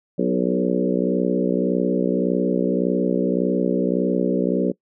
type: harmonic tone with a mistuned harmonic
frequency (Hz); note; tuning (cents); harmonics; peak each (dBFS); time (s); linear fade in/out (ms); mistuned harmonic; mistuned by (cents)
61.74; B1; 0; 3 / 4 / 5 / 6 / 7 / 8 / 9; -23 / -24 / -25 / -26 / -26 / -27 / -28; 0.18-4.72; 10; 7; -15
effects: noise-tail reverb RT60 0.1 s tail -22 dB re dry